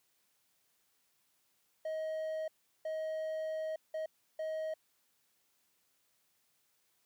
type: tone bursts at uneven times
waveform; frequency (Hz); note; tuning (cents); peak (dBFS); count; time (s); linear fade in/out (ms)
triangle; 631; D#5; +24; -33; 4; 1.85-2.48 / 2.85-3.76 / 3.94-4.06 / 4.39-4.74; 5
effects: white hiss -75 dBFS RMS until 7.05 s + high-pass 80 Hz 12 dB/octave